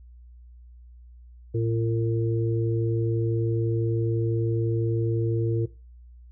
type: harmonic tone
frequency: 114 Hz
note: A#2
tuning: 38 cents flat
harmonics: 1 / 3 / 4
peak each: -24 / -29 / -30 dBFS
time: 1.54-5.66 s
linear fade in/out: 10 ms
effects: noise-tail reverb RT60 0.3 s tail -18 dB re dry + added 60 Hz sine -45 dBFS peak until 6.31 s